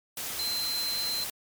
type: tone in noise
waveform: sine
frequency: 4100 Hz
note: C8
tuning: 36 cents flat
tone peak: -29 dBFS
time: 0.39-1.24 s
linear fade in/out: 2 ms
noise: white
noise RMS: -35 dBFS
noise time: 0.17-1.3 s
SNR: +3 dB
effects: MP3 96 kbps